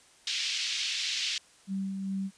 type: band-pass noise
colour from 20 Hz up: pink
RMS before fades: -32 dBFS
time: 0.27-1.38 s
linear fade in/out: 2 ms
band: 2600 to 5600 Hz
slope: 24 dB/octave
type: tone with tremolo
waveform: sine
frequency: 193.5 Hz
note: G3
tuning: 22 cents flat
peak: -29 dBFS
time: 1.67-2.31 s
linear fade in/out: 50 ms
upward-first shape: sine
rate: 2.5 Hz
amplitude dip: 35%
effects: white hiss -59 dBFS RMS until 2.37 s + resampled to 22050 Hz